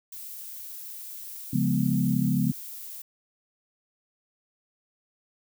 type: noise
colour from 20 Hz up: violet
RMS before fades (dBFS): -40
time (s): 0.12-3.02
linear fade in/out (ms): 5
type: chord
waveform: sine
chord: C# dominant seventh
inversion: none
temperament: equal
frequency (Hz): 138.59 / 174.61 / 207.7 / 246.9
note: C#3 / E#3 / G#3 / B3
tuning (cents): 0 / 0 / 0 / 0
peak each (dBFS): -27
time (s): 1.53-2.52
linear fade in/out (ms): 5
effects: none